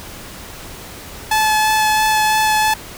sawtooth tone with vibrato, 863 Hz, A5, 34 cents flat, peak -9 dBFS, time 1.31-2.74 s, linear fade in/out 5 ms, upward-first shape sine, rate 3 Hz, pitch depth 9 cents each way, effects pink hiss -34 dBFS RMS until 2.97 s

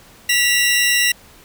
sawtooth tone pair together, 1952 / 2771 Hz, B6 / F7, -21 / -14 cents, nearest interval tritone, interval 607 cents, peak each -13 dBFS, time 0.29-1.12 s, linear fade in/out 5 ms, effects pink hiss -46 dBFS RMS until 1.44 s

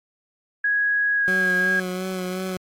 sine tone with pitch glide, 1661.2 to 1635.5 Hz, G#6 to G#6, 0 to -27 cents, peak -18 dBFS, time 0.64-1.8 s, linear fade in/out 5 ms, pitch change -27 cents, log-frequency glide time 1.16-1.28 s
20% pulse tone with vibrato, 185 Hz, F#3, in tune, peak -21 dBFS, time 1.28-2.57 s, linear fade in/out 0 ms, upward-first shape sine, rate 2.8 Hz, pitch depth 26 cents each way
effects AAC 64 kbps

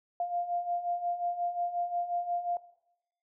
sine beating tone pair, 696 / 701.6 Hz, F5 / F5, -6 / +8 cents, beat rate 5.6 Hz, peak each -36 / -31 dBFS, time 0.2-2.57 s, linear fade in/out 2 ms, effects noise-tail reverb RT60 0.8 s tail -17 dB re dry

